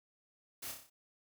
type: noise with echo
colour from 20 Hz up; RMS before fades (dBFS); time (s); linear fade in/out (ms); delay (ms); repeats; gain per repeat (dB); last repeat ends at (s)
white; -44; 0.62-0.72; 10; 30; 6; -4; 0.9
effects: none